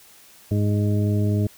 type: harmonic tone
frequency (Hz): 103.5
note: G#2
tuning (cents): -5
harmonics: 1 / 2 / 3 / 4 / 6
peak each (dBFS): -19 / -25 / -29 / -31 / -35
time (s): 0.51-1.47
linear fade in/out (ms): 5
effects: white hiss -50 dBFS RMS until 1.57 s